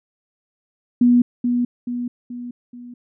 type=tone with echo; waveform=sine; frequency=243.3 Hz; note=B3; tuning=26 cents flat; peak=-10 dBFS; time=1.01-1.22 s; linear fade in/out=5 ms; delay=430 ms; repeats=4; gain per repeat=-6 dB; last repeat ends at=2.94 s; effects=none